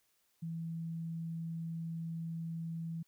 sine tone, 164.81 Hz, E3, in tune, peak -37 dBFS, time 0.42-3.03 s, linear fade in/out 10 ms, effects white hiss -75 dBFS RMS until 3.07 s

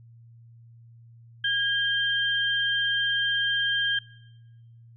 sine tone pair together, 1630 / 3158 Hz, G#6 / G7, -33 / +12 cents, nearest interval major seventh, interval 1145 cents, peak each -25 dBFS, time 1.44-3.99 s, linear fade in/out 5 ms, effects noise-tail reverb RT60 1.0 s tail -21 dB re dry + added 116 Hz sine -48 dBFS peak until 4.96 s

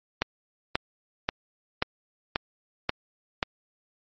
click train, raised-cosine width 0.3 ms, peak -7 dBFS, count 7, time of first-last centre 0.22-3.429 s, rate 1.87 Hz, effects MP3 32 kbps

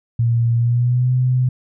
sine tone with pitch glide, 117.1 to 126.96 Hz, A#2 to B2, +8 to +48 cents, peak -13 dBFS, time 0.19-1.49 s, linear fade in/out 5 ms, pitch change +140 cents, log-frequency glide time 0.56-1.12 s, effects none

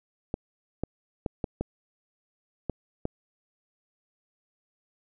clicks, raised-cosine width 2 ms, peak -15 dBFS, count 7, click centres 0.341 / 0.836 / 1.262 / 1.442 / 1.61 / 2.697 / 3.054 s, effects none

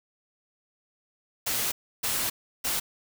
white noise bursts at uneven times, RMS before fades -28 dBFS, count 3, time 1.46-1.72 / 2.03-2.3 / 2.64-2.8 s, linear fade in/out 10 ms, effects none

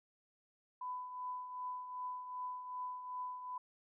sine tone with tremolo, 1000 Hz, B5, 21 cents sharp, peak -38 dBFS, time 0.81-3.58 s, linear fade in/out 5 ms, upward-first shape triangle, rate 2.6 Hz, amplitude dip 60%, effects none

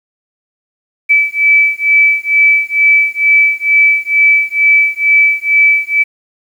sine beating tone pair, 2305 / 2307.2 Hz, D7 / D7, -33 / -31 cents, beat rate 2.2 Hz, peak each -10 dBFS, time 1.09-6.04 s, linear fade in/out 20 ms, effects 7-bit

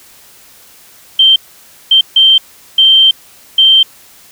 sine tone bursts at uneven times, 3136 Hz, G7, in tune, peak -3 dBFS, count 5, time 1.19-1.36 / 1.91-2.01 / 2.16-2.38 / 2.78-3.11 / 3.58-3.83 s, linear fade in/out 5 ms, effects white hiss -41 dBFS RMS until 4.31 s

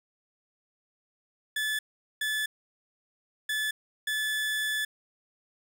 30% pulse tone bursts at uneven times, 1731 Hz, A6, 29 cents flat, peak -25 dBFS, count 4, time 1.56-1.79 / 2.21-2.46 / 3.49-3.71 / 4.07-4.85 s, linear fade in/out 5 ms, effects none

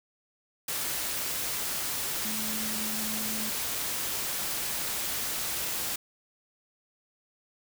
sine tone in noise, 217.2 Hz, A3, 22 cents flat, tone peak -37 dBFS, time 2.25-3.5 s, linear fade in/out 5 ms, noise white, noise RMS -32 dBFS, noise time 0.68-5.96 s, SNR -8 dB, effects none

